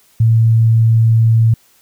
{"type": "tone", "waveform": "sine", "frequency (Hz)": 113.3, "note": "A#2", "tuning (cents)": -49, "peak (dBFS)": -7, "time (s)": [0.2, 1.54], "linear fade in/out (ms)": 5, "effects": ["white hiss -52 dBFS RMS until 1.81 s"]}